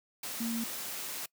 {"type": "tone in noise", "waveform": "sine", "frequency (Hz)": 230.2, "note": "A#3", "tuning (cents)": -22, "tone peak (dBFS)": -31, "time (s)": [0.4, 0.64], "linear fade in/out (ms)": 5, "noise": "white", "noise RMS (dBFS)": -39, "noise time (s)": [0.23, 1.26], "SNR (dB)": 5, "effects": ["noise-tail reverb RT60 0.1 s tail -23 dB re dry", "high-pass 150 Hz 12 dB/octave"]}